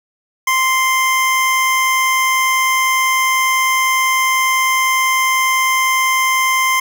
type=tone pair together; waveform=square; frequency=1043 / 2095 Hz; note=C6 / C7; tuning=-6 / +2 cents; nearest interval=octave; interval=1208 cents; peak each=-16 dBFS; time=0.47-6.8 s; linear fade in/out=5 ms; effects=none